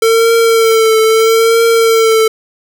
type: tone with vibrato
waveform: square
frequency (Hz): 450.2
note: A4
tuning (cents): +40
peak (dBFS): -7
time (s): 0.02-2.28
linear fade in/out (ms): 5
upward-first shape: triangle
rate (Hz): 0.77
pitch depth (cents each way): 40
effects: none